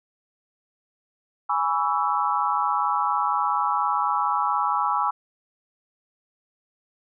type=chord; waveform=sine; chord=C# minor seventh; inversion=second; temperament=equal with one note detuned; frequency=830.6 / 987.8 / 1132 / 1318.5 Hz; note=G#5 / B5 / C#6 / E6; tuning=0 / 0 / +36 / 0 cents; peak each=-26 dBFS; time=1.49-5.11 s; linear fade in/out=10 ms; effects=none